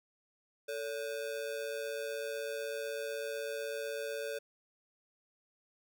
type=ring-modulated tone; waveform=square; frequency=506 Hz; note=B4; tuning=42 cents sharp; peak=-34 dBFS; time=0.68-4.39 s; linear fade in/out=10 ms; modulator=60 Hz; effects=none